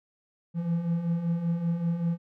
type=beating tone pair; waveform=triangle; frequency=165.2 / 170.4 Hz; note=E3 / F3; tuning=+4 / -42 cents; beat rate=5.2 Hz; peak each=-31 / -24 dBFS; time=0.54-2.18 s; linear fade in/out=50 ms; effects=none